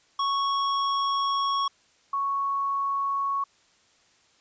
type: tone pair in turn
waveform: square / sine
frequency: 1108.7 / 1108.7 Hz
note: C#6 / C#6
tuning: 0 / 0 cents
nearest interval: unison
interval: 0 cents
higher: neither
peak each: -24 dBFS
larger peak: neither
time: 0.19-1.68 / 2.13-3.44 s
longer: first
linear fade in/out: 5 ms
effects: white hiss -62 dBFS RMS until 4.4 s + resampled to 16000 Hz